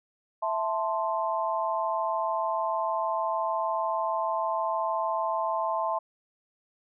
sine chord, A minor, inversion second, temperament equal, 659.3 / 880 / 1046.5 Hz, E5 / A5 / C6, 0 / 0 / 0 cents, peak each -30 dBFS, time 0.42-5.99 s, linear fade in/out 10 ms, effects none

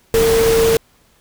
sine tone in noise, 453.8 Hz, A#4, 47 cents flat, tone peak -11 dBFS, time 0.14-0.77 s, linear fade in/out 2 ms, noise pink, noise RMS -20 dBFS, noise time 0.14-0.77 s, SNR +6 dB, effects pink hiss -55 dBFS RMS until 1.2 s

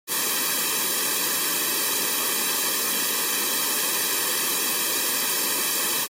white noise with comb filter, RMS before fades -24 dBFS, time 0.07-6.08 s, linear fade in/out 50 ms, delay 1.4 ms, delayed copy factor -0.85, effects high-pass 200 Hz 12 dB/octave + AAC 48 kbps

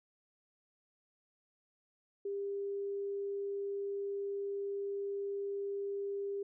sine tone, 399.5 Hz, G4, 33 cents sharp, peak -35 dBFS, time 2.25-6.43 s, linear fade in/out 5 ms, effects none

